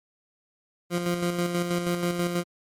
20% pulse tone with tremolo, 174.61 Hz, F3, in tune, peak -18 dBFS, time 0.9-2.44 s, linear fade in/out 50 ms, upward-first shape square, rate 6.2 Hz, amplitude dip 45%, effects MP3 64 kbps

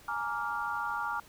sine chord, Bb dominant seventh, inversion third, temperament just, 839.1 / 932.3 / 1165.4 / 1398.5 Hz, Ab5 / Bb5 / D6 / F6, +18 / 0 / -14 / +2 cents, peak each -38 / -37 / -37 / -35 dBFS, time 0.08-1.2 s, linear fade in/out 5 ms, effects pink hiss -56 dBFS RMS until 1.28 s

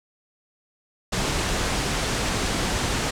pink low-pass noise, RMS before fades -25 dBFS, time 1.12-3.11 s, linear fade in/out 10 ms, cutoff 8700 Hz, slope 24 dB/octave, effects none

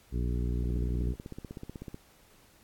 harmonic tone, 60.3 Hz, B1, 41 cents flat, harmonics 1 / 2 / 3 / 4 / 5 / 6 / 7, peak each -29 / -35 / -39 / -41 / -43 / -45 / -46 dBFS, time 0.11-1.16 s, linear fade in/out 50 ms
click train, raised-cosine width 3 ms, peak -27 dBFS, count 22, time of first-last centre 0.64-1.944 s, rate 16.1 Hz
effects pink hiss -61 dBFS RMS until 2.63 s + AAC 64 kbps

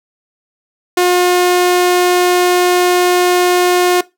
sawtooth tone, 358.2 Hz, F4, 44 cents sharp, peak -5 dBFS, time 0.97-4.01 s, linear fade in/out 5 ms, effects noise-tail reverb RT60 0.2 s tail -19 dB re dry

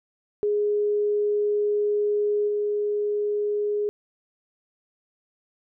sine tone with level steps, 415.3 Hz, G#4, in tune, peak -20 / -22 dBFS, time 0.43-3.89 s, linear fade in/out 0 ms, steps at 2.47 s, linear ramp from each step 20 ms, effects none

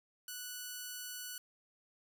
5% pulse tone, 1480 Hz, F#6, in tune, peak -31 dBFS, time 0.28-1.38 s, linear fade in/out 2 ms, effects none

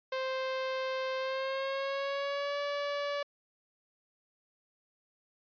sawtooth tone with pitch glide, 523.3 to 574 Hz, C5 to D5, 0 to -40 cents, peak -28 dBFS, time 0.12-3.23 s, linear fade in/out 5 ms, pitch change +160 cents, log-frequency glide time 1.18-2.59 s, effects resampled to 11025 Hz

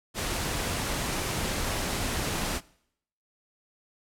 pink noise, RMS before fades -30 dBFS, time 0.14-2.61 s, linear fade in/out 50 ms, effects noise-tail reverb RT60 0.7 s tail -22 dB re dry + low-pass 12000 Hz 12 dB/octave

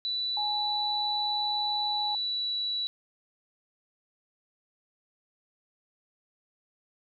sine tone with pitch glide, 3964 to 3934 Hz, B7 to B7, +6 to -7 cents, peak -28 dBFS, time 0.05-2.87 s, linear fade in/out 0 ms, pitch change -13 cents, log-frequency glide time 1.83-2.54 s
sine tone, 837 Hz, G#5, 13 cents sharp, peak -31 dBFS, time 0.37-2.15 s, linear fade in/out 2 ms
effects none

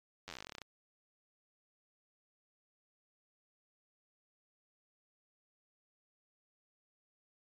slowing click train, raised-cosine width 0.2 ms, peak -27 dBFS, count 18, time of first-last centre 0.28-0.618 s, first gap 10 ms, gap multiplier 1.08, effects MP3 96 kbps

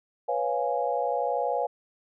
sine chord, C# dominant seventh, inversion third, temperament equal, 493.9 / 554.4 / 698.5 / 830.6 Hz, B4 / C#5 / E#5 / G#5, 0 / 0 / 0 / 0 cents, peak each -30 dBFS, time 0.28-1.67 s, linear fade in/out 10 ms, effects none

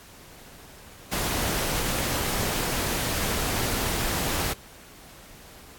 pink noise, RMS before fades -27 dBFS, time 1.11-4.54 s, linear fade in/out 20 ms, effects pink hiss -48 dBFS RMS until 5.78 s + AAC 64 kbps

